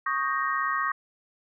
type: chord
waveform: sine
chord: Eb dominant seventh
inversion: third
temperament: equal with one note detuned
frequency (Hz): 1108.7 / 1244.5 / 1578.9 / 1864.7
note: Db6 / Eb6 / G6 / Bb6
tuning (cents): 0 / 0 / +12 / 0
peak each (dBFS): -28 / -30 / -34 / -30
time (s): 0.06-0.92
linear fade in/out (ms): 5
effects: none